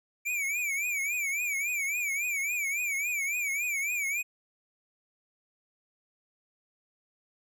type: tone with vibrato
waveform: square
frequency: 2320 Hz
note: D7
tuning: 22 cents flat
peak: -29 dBFS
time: 0.25-4.23 s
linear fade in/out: 20 ms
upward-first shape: triangle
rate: 3.6 Hz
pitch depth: 140 cents each way
effects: none